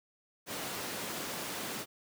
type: high-pass noise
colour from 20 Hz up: pink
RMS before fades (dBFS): -39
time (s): 0.46-1.86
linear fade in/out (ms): 50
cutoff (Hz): 210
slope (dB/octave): 12
effects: none